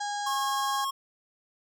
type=harmonic tone; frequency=820 Hz; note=G#5; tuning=22 cents flat; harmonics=1 / 2 / 4 / 5 / 6 / 7 / 8 / 9 / 10; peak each=-31 / -38 / -44 / -45 / -45 / -47 / -45 / -48 / -53 dBFS; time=0-0.85 s; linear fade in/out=10 ms
type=tone; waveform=square; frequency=1087 Hz; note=C#6; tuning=34 cents flat; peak=-29 dBFS; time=0.26-0.91 s; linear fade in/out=10 ms
effects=none